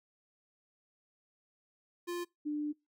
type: tone pair in turn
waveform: square / sine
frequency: 349.2 / 297.6 Hz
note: F4 / D4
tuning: 0 / +23 cents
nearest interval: minor third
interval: 277 cents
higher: first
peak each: -36 / -32 dBFS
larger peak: second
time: 2.07-2.25 / 2.45-2.73 s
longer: second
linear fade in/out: 20 ms
effects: noise-tail reverb RT60 0.2 s tail -23 dB re dry